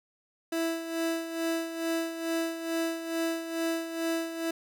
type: tone with tremolo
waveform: 30% pulse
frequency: 329.6 Hz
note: E4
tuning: in tune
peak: -24 dBFS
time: 0.52-4.51 s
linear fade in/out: 5 ms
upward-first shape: sine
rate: 2.3 Hz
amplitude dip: 65%
effects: none